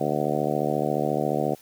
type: harmonic tone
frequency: 74.3 Hz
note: D2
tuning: 21 cents sharp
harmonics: 2 / 3 / 4 / 5 / 6 / 7 / 8 / 9 / 10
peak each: -31 / -31 / -31 / -31 / -31 / -31 / -31 / -31 / -31 dBFS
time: 0-1.55 s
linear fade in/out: 10 ms
effects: white hiss -53 dBFS RMS until 1.61 s